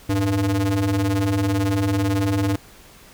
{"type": "ring-modulated tone", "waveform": "square", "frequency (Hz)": 96, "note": "G2", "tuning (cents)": -36, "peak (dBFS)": -16, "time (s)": [0.09, 2.56], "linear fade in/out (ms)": 5, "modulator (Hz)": 201, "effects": ["pink hiss -47 dBFS RMS until 3.13 s"]}